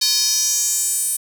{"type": "tone with high-pass filter sweep", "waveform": "square", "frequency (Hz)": 342.8, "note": "F4", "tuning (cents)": -32, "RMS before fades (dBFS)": -19, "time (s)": [0.01, 1.17], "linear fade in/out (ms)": 10, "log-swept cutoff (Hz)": [4500, 9500], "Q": 4.1, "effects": ["8-bit"]}